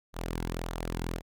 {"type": "tone with flanger", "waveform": "sawtooth", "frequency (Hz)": 42.2, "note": "E1", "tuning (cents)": 41, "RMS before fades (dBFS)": -35, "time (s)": [0.13, 1.22], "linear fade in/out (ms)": 50, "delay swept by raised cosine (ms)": [0.38, 1.68], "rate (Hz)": 1.7, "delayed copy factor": -0.5, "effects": []}